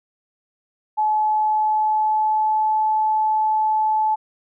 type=tone with pitch glide; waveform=sine; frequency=857 to 865.5 Hz; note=A5 to A5; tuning=-46 to -29 cents; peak=-16 dBFS; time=0.97-4.16 s; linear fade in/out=20 ms; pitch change=+17 cents; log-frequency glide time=1.14-2.8 s; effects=none